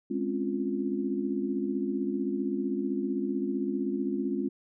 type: chord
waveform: sine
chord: Db major seventh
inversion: second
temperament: equal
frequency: 207.7 / 261.6 / 277.2 / 349.2 Hz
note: Ab3 / C4 / Db4 / F4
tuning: 0 / 0 / 0 / 0 cents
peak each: -33 dBFS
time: 0.1-4.49 s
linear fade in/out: 10 ms
effects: none